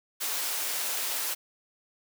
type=high-pass noise; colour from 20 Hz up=white; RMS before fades=-31 dBFS; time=0.2-1.35 s; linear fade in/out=20 ms; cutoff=460 Hz; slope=12 dB/octave; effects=none